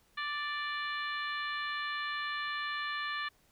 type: harmonic tone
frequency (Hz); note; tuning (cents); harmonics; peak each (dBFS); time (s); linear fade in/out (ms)
587.3; D5; 0; 2 / 3 / 4 / 5 / 6 / 7; -38 / -37 / -44 / -45 / -45 / -48; 0.17-3.29; 10
effects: pink hiss -68 dBFS RMS until 3.51 s